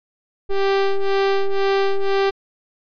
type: ring-modulated tone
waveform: square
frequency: 196 Hz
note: G3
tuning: in tune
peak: -13 dBFS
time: 0.49-2.31 s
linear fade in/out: 20 ms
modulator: 197 Hz
effects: resampled to 11025 Hz